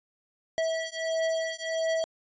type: beating tone pair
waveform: square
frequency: 649 / 650.5 Hz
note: E5 / E5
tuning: -27 / -23 cents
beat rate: 1.5 Hz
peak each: -31 dBFS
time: 0.58-2.04 s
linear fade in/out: 0 ms
effects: resampled to 16000 Hz